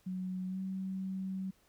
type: tone with pitch glide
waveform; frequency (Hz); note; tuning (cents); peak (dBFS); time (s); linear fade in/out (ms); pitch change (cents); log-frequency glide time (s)
sine; 185 to 189.87; F#3 to F#3; 0 to +45; -35; 0.06-1.51; 10; +45; 0.47-0.59
effects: pink hiss -69 dBFS RMS until 1.68 s